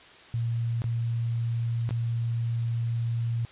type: tone with dropouts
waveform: sine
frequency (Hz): 116.54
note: A#2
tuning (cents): 0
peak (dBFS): -25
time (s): 0.34-3.45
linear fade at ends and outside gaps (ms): 0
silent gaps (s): 0.819-0.841 / 1.891-1.908
effects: white hiss -50 dBFS RMS until 3.51 s + resampled to 8000 Hz